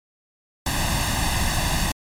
pink noise with comb filter, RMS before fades -22 dBFS, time 0.66-1.92 s, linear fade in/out 5 ms, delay 1.1 ms, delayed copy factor +0.8, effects low-pass 12000 Hz 12 dB/octave + MP3 96 kbps

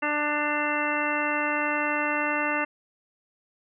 harmonic tone with a mistuned harmonic, 296.4 Hz, D4, 16 cents sharp, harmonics 1 / 2 / 3 / 4 / 5 / 6 / 7 / 9, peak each -32 / -32 / -32 / -32 / -32 / -32 / -32 / -32 dBFS, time 0.02-2.65 s, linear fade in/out 10 ms, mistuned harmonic 9, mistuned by +21 cents, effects none

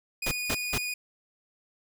sawtooth tone with vibrato, 2464 Hz, D#7, 17 cents flat, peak -27 dBFS, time 0.22-0.94 s, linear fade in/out 5 ms, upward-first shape sine, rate 15 Hz, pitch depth 9 cents each way
pink noise bursts, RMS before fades -29 dBFS, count 3, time 0.26-0.782 s, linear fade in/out 5 ms, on 54 ms, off 180 ms
effects none

